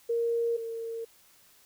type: tone pair in turn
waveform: sine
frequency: 466.2 / 457.1 Hz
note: A#4 / A#4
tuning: 0 / -34 cents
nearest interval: unison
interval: 34 cents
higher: first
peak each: -25 / -33 dBFS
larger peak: first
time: 0.09-0.57 / 0.57-1.05 s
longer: neither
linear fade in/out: 10 ms
effects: white hiss -60 dBFS RMS until 1.65 s